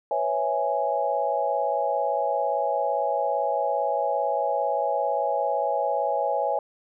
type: chord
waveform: sine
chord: C# minor seventh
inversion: third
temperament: equal with one note detuned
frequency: 496.7 / 554.4 / 659.3 / 830.6 Hz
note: B4 / C#5 / E5 / G#5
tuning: +10 / 0 / 0 / 0 cents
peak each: -31 / -27 / -28 / -26 dBFS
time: 0.11-6.59 s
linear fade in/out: 2 ms
effects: none